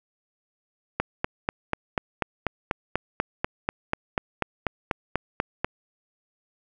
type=click train; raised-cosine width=0.5 ms; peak=-8 dBFS; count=20; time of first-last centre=1-5.645 s; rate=4.09 Hz; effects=none